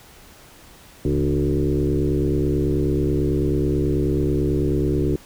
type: tone with frequency modulation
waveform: sine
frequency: 224.3 Hz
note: A3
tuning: 34 cents sharp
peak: -17 dBFS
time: 1.05-5.16 s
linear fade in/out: 2 ms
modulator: 69.2 Hz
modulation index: 2.7
effects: pink hiss -47 dBFS RMS until 5.25 s